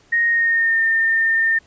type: tone with pitch glide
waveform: sine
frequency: 1864.7 to 1811.6 Hz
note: A#6 to A#6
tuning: 0 to -50 cents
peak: -14 dBFS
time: 0.12-1.59 s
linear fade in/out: 10 ms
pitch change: -50 cents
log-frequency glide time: 0.29-0.82 s
effects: pink hiss -54 dBFS RMS until 1.66 s + resampled to 16000 Hz